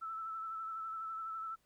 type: tone with vibrato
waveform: sine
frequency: 1318.5 Hz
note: E6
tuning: in tune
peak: -39 dBFS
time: 0.01-1.56 s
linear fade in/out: 20 ms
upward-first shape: sine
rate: 12 Hz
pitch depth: 26 cents each way
effects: pink hiss -75 dBFS RMS until 1.65 s